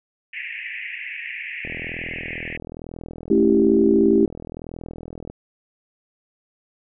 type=band-pass noise; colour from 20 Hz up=pink; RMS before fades=-32 dBFS; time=0.33-2.57 s; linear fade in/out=5 ms; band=1800 to 2700 Hz; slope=96 dB/octave
type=click train; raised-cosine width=2 ms; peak=-21 dBFS; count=151; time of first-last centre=1.65-5.3 s; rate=41.1 Hz
type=chord; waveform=sine; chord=A dominant seventh; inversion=none; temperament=equal; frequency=220 / 277.2 / 329.6 / 392 Hz; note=A3 / C#4 / E4 / G4; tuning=0 / 0 / 0 / 0 cents; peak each=-19 / -21 / -18 / -17 dBFS; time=3.3-4.26 s; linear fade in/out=5 ms
effects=none